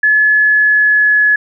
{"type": "tone with pitch glide", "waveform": "sine", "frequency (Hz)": [1712, 1699.2], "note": ["A6", "G#6"], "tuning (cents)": [-48, 39], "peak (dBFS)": -7, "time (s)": [0.03, 1.36], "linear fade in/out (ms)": 5, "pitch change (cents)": -13, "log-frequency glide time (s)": [0.18, 1.23], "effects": []}